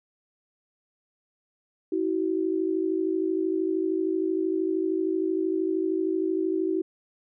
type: tone pair together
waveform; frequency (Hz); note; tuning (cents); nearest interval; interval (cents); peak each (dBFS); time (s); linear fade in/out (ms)
sine; 323.5 / 376.5; E4 / F#4; -32 / +30; minor third; 262; -26; 1.92-6.82; 5
effects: none